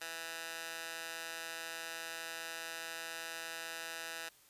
15% pulse tone with high-pass filter, 164.81 Hz, E3, in tune, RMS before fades -44 dBFS, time 0.01-4.29 s, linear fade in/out 5 ms, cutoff 1300 Hz, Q 0.8, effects white hiss -64 dBFS RMS until 4.49 s + resampled to 32000 Hz

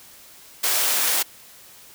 white high-pass noise, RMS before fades -21 dBFS, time 0.63-1.23 s, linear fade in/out 10 ms, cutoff 410 Hz, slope 12 dB/octave, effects white hiss -47 dBFS RMS until 1.94 s

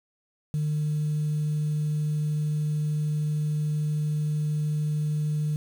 sine tone, 151.1 Hz, D3, 50 cents sharp, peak -22 dBFS, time 0.54-5.56 s, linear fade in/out 0 ms, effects tanh soft clip ceiling -21 dBFS + 8-bit

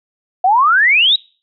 sine exponential sweep, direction up, 709 to 3931 Hz, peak -8 dBFS, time 0.44-1.16 s, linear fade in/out 5 ms, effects noise-tail reverb RT60 0.4 s tail -25 dB re dry

